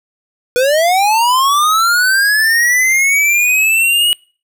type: linear sweep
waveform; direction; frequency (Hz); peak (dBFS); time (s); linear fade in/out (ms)
square; up; 481.4 to 2920; -10; 0.56-4.13; 0
effects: noise-tail reverb RT60 0.4 s tail -26 dB re dry